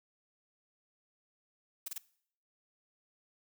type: noise bursts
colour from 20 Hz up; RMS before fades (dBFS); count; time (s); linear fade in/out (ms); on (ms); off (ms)
blue; -39; 3; 1.86-1.981; 5; 23; 26
effects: noise-tail reverb RT60 0.6 s tail -20 dB re dry